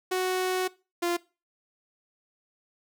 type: tone pair in turn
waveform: sawtooth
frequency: 370 / 346.8 Hz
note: F#4 / F4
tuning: 0 / -12 cents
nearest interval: minor second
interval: 112 cents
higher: first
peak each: -21 dBFS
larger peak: neither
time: 0.11-0.68 / 1.02-1.17 s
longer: first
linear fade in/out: 10 ms
effects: noise-tail reverb RT60 0.3 s tail -21 dB re dry